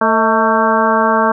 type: harmonic tone with a mistuned harmonic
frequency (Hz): 223.9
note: A3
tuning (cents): +30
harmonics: 1 / 2 / 3 / 4 / 5 / 6 / 7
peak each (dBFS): -18 / -19 / -17 / -16 / -16 / -20 / -20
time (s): 0.01-1.32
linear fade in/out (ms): 5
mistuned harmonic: 3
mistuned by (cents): -68
effects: none